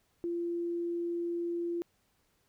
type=tone; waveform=sine; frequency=343.2 Hz; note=F4; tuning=30 cents flat; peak=-31 dBFS; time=0.24-1.82 s; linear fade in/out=0 ms; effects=pink hiss -73 dBFS RMS until 2.48 s